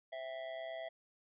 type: tone with amplitude modulation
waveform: square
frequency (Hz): 659.3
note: E5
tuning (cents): 0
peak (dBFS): -39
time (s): 0.12-0.89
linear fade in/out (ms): 10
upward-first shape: sine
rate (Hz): 129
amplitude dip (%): 65
effects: resampled to 8000 Hz